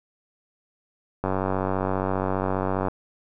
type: click train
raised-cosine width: 1 ms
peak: -11 dBFS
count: 157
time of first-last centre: 1.24-2.884 s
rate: 94.9 Hz
effects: none